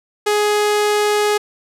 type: tone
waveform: sawtooth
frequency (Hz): 417.7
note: G#4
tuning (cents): +10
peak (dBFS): -10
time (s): 0.26-1.38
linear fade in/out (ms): 10
effects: low-pass 12000 Hz 12 dB/octave